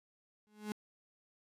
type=tone with exponential growth; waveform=35% pulse; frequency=210.9 Hz; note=G#3; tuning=27 cents sharp; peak=-33 dBFS; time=0.47-0.72 s; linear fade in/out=0 ms; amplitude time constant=54 ms; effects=resampled to 32000 Hz